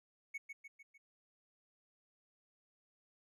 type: tone with echo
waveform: triangle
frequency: 2217 Hz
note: C#7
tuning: in tune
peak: -38 dBFS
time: 0.34-0.38 s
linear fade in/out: 10 ms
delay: 150 ms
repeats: 4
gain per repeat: -5 dB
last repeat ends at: 0.98 s
effects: none